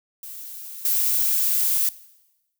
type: noise with level steps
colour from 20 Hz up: violet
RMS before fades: -37 / -21 dBFS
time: 0.23-1.89 s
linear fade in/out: 2 ms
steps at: 0.85 s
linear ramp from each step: 2 ms
effects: noise-tail reverb RT60 1.0 s tail -19 dB re dry